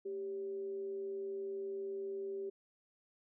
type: tone with frequency modulation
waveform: sine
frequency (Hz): 392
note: G4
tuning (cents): 0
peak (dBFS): -38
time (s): 0.05-2.5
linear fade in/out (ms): 10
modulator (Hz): 169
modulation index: 0.2
effects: none